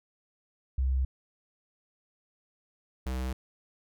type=tone pair in turn; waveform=sine / square; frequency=65.41 / 64.1 Hz; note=C2 / C2; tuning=0 / -35 cents; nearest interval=unison; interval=35 cents; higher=first; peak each=-24 / -31 dBFS; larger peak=first; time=0.78-1.05 / 3.06-3.33 s; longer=neither; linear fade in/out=5 ms; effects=none